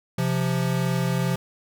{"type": "tone pair together", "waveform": "square", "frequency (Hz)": [131.1, 173.31], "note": ["C3", "F3"], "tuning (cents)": [4, -13], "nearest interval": "perfect fourth", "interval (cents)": 483, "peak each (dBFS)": -25, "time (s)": [0.18, 1.36], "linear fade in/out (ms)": 5, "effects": []}